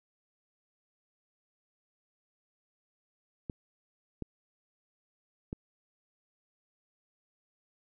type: clicks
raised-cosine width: 3 ms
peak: -23 dBFS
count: 3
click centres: 3.498 / 4.223 / 5.529 s
effects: none